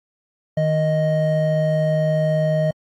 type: tone pair together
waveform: triangle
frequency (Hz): 155.75 / 623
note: D#3 / D#5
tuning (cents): +2 / +2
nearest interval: 2 octaves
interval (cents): 2400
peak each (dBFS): -17 / -17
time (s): 0.57-2.71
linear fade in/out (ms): 5
effects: AAC 48 kbps